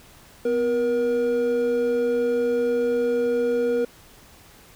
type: tone pair together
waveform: triangle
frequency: 250.2 / 475.6 Hz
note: B3 / A#4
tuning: +23 / +35 cents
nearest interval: major seventh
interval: 1112 cents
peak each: -26 / -18 dBFS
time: 0.45-3.85 s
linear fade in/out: 5 ms
effects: pink hiss -50 dBFS RMS until 4.75 s